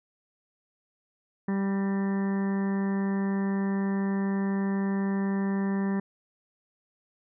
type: harmonic tone with a mistuned harmonic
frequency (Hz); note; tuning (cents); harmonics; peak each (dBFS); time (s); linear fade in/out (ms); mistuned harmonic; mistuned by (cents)
196; G3; 0; 1 / 2 / 3 / 4 / 5 / 6 / 7 / 8 / 9 / 10; -25 / -35 / -45 / -44 / -42 / -48 / -53 / -51 / -43 / -53; 1.48-6; 5; 9; +29
effects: none